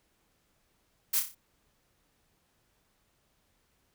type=noise with echo; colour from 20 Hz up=blue; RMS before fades=-27 dBFS; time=1.13-1.2 s; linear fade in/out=10 ms; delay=30 ms; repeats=5; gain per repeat=-6 dB; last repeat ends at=1.35 s; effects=pink hiss -72 dBFS RMS until 3.94 s